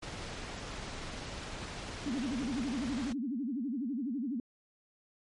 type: noise with tremolo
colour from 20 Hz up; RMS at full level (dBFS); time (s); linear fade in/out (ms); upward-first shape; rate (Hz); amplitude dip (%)
pink; -40; 0.02-3.13; 10; triangle; 20; 25
type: tone with vibrato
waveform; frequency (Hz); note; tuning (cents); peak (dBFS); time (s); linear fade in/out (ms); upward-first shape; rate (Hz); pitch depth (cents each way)
sine; 256.6; C4; -34; -32; 2.06-4.4; 2; sine; 12; 250
effects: low-pass 6000 Hz 12 dB/octave + MP3 48 kbps